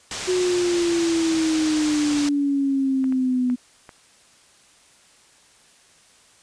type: low-pass noise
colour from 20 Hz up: white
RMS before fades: -31 dBFS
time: 0.11-2.29 s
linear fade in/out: 2 ms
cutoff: 7600 Hz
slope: 24 dB/octave
type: exponential sweep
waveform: sine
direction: down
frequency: 368.3 to 246.9 Hz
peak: -18 dBFS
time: 0.27-3.56 s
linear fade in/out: 20 ms
type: clicks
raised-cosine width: 0.5 ms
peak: -25 dBFS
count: 6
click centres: 1.573 / 2.032 / 3.042 / 3.124 / 3.5 / 3.892 s
effects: white hiss -54 dBFS RMS until 6.42 s + resampled to 22050 Hz